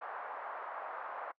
pink band-pass noise, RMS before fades -43 dBFS, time 0.01-1.32 s, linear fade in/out 10 ms, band 680 to 1400 Hz, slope 24 dB/octave, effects noise-tail reverb RT60 0.1 s tail -23 dB re dry

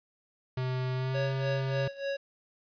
square tone with pitch glide, 128.5 to 133.19 Hz, C3 to C3, -31 to +31 cents, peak -30 dBFS, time 0.57-1.88 s, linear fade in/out 5 ms, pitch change +62 cents, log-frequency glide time 0.95-1.24 s
square tone with tremolo, 554.4 Hz, C#5, in tune, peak -30 dBFS, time 1.14-2.17 s, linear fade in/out 10 ms, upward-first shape sine, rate 3.4 Hz, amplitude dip 85%
effects resampled to 11025 Hz + 10-bit

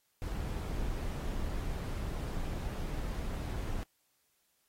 brown noise, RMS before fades -36 dBFS, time 0.22-3.83 s, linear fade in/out 0 ms, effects white hiss -75 dBFS RMS until 4.68 s + AAC 48 kbps

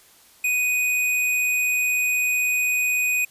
square tone, 2489 Hz, D#7, in tune, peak -20 dBFS, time 0.44-3.25 s, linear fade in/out 5 ms, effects white hiss -53 dBFS RMS until 3.3 s + resampled to 32000 Hz

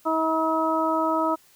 harmonic tone, 320.3 Hz, E4, 50 cents flat, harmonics 1 / 2 / 3 / 4, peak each -26 / -26 / -26 / -26 dBFS, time 0.05-1.36 s, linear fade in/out 20 ms, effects white hiss -57 dBFS RMS until 1.55 s

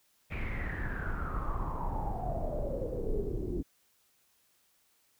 brown noise with low-pass filter sweep, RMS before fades -34 dBFS, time 0.3-3.63 s, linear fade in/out 20 ms, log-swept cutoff 2400 to 320 Hz, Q 9.2, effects white hiss -70 dBFS RMS until 5.19 s

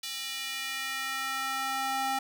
square tone with high-pass filter sweep, 266.9 Hz, C4, 35 cents sharp, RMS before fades -33 dBFS, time 0.03-2.19 s, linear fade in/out 5 ms, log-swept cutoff 3500 to 730 Hz, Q 1.5, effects none

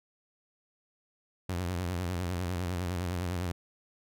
sawtooth tone with vibrato, 89.2 Hz, F2, 37 cents sharp, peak -27 dBFS, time 1.49-3.52 s, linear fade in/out 5 ms, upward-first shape sine, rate 9.9 Hz, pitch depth 85 cents each way, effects none

